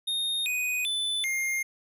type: tone with pitch steps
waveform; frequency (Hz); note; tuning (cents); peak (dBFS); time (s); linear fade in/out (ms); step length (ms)
square; 3693 / 2491 / 3503 / 2121; A#7 / D#7 / A7 / C7; -17 / +1 / -8 / +23; -27; 0.07-1.63; 10; 390
effects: none